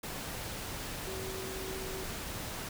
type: tone in noise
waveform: sine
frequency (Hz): 380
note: F#4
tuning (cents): +46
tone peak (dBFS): -41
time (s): 1.07-2.04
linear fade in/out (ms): 5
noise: pink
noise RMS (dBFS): -40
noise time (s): 0.03-2.69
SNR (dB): -4
effects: none